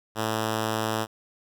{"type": "tone", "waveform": "5% pulse", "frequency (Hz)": 110, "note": "A2", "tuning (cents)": 0, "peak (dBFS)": -14, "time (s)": [0.15, 1.07], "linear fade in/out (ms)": 50, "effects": []}